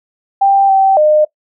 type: tone with pitch steps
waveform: sine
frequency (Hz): 788 / 774 / 609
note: G5 / G5 / D#5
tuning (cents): +9 / -22 / -37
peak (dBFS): -6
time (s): 0.41-1.25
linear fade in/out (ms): 10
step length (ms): 280
effects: noise-tail reverb RT60 0.1 s tail -20 dB re dry